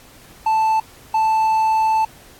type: tone pair in turn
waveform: triangle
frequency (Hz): 880 / 880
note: A5 / A5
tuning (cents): 0 / 0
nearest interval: unison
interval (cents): 0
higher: neither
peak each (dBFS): -12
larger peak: neither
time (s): 0.46-0.8 / 1.14-2.05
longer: second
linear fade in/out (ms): 5
effects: pink hiss -46 dBFS RMS until 2.39 s + AAC 64 kbps